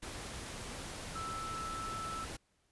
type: tone in noise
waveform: sine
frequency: 1318.5 Hz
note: E6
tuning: in tune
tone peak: -39 dBFS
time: 1.15-2.25 s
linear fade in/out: 10 ms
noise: pink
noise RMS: -44 dBFS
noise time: 0.02-2.37 s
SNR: +2 dB
effects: pink hiss -75 dBFS RMS until 2.71 s + resampled to 24000 Hz